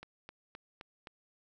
click train, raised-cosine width 0.3 ms, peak -30 dBFS, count 5, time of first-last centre 0.03-1.072 s, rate 3.84 Hz, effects none

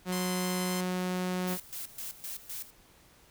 sawtooth tone, 182.4 Hz, F#3, 24 cents flat, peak -26 dBFS, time 0.05-1.58 s, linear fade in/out 50 ms
5% pulse tone with vibrato, 1035 Hz, C6, 19 cents flat, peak -24 dBFS, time 0.12-0.81 s, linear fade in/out 5 ms, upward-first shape sine, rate 3.5 Hz, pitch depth 10 cents each way
blue noise with tremolo, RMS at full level -39 dBFS, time 1.47-2.71 s, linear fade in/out 10 ms, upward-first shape square, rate 3.9 Hz, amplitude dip 80%
effects pink hiss -60 dBFS RMS until 3.3 s

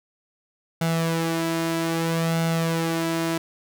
sawtooth tone with flanger, 164.81 Hz, E3, in tune, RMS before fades -24 dBFS, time 0.81-3.38 s, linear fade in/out 5 ms, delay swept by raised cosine 1.4 to 3.2 ms, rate 0.62 Hz, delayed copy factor +0.55, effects none

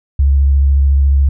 sine tone with vibrato, 69.2 Hz, C#2, 2 cents flat, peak -7 dBFS, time 0.19-1.29 s, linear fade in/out 5 ms, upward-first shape triangle, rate 14 Hz, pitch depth 33 cents each way, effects none

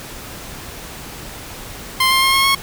15% pulse tone with pitch steps, 1047 / 1058.6 / 1070.2 / 1082 / 1094 Hz, C6 / C6 / C6 / C#6 / C#6, +1 / +20 / +39 / -42 / -23 cents, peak -6 dBFS, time 2-2.55 s, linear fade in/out 5 ms, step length 110 ms, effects pink hiss -33 dBFS RMS until 2.62 s

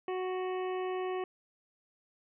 harmonic tone, 370 Hz, F#4, in tune, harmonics 1 / 2 / 3 / 5 / 6 / 7 / 8, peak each -33 / -40 / -43 / -49 / -53 / -52 / -54 dBFS, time 0.08-1.24 s, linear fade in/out 2 ms, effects none

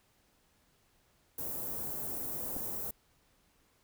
white band-stop noise, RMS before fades -38 dBFS, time 1.38-2.91 s, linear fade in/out 5 ms, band 610 to 16000 Hz, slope 12 dB/octave
clicks, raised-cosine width 2 ms, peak -30 dBFS, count 2, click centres 2.564 / 2.568 s
effects pink hiss -70 dBFS RMS until 3.83 s

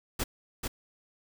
pink noise with echo, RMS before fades -30 dBFS, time 0.19-0.24 s, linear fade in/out 10 ms, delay 440 ms, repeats 1, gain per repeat -3 dB, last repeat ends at 0.68 s, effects none

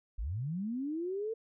sine linear sweep, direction up, 41.44 to 456.5 Hz, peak -33 dBFS, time 0.18-1.34 s, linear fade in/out 10 ms, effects none

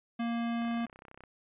square tone, 233.5 Hz, A#3, 3 cents sharp, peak -31 dBFS, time 0.19-0.86 s, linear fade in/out 10 ms
click train, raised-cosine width 0.5 ms, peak -35 dBFS, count 21, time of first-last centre 0.62-1.237 s, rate 32.4 Hz
effects resampled to 8000 Hz

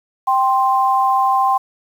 sine tone pair together, 784 / 1047.8 Hz, G5 / C6, 0 / +2 cents, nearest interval perfect fourth, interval 502 cents, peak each -15 dBFS, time 0.27-1.58 s, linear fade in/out 10 ms, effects 7-bit

